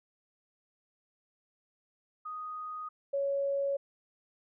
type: tone pair in turn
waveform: sine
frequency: 1244.5 / 556.9 Hz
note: D#6 / C#5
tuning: 0 / +8 cents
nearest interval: octave + major second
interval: 1392 cents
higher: first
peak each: -37 / -28 dBFS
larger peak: second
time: 2.25-2.89 / 3.13-3.77 s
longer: neither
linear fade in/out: 10 ms
effects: none